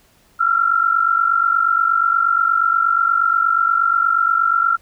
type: tone pair together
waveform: sine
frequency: 1337.6 / 1386 Hz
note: E6 / F6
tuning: +25 / -14 cents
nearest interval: minor second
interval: 61 cents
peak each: -16 dBFS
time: 0.39-4.77 s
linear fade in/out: 20 ms
effects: pink hiss -55 dBFS RMS until 4.81 s